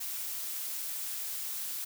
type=noise; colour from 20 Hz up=blue; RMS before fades=-37 dBFS; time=0-1.85 s; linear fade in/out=10 ms; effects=none